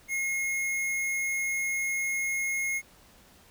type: tone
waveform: square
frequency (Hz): 2156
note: C#7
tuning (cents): -49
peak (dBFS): -28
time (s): 0.08-2.82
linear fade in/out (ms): 50
effects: pink hiss -57 dBFS RMS until 3.5 s